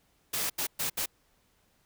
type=noise bursts at uneven times; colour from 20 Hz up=white; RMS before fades=-31 dBFS; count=4; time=0.33-0.5 / 0.58-0.67 / 0.79-0.9 / 0.97-1.06 s; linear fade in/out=10 ms; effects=pink hiss -69 dBFS RMS until 1.85 s